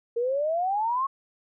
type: exponential sweep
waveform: sine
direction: up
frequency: 458.6 to 1108.7 Hz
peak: -23 dBFS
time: 0.16-1.07 s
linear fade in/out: 10 ms
effects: none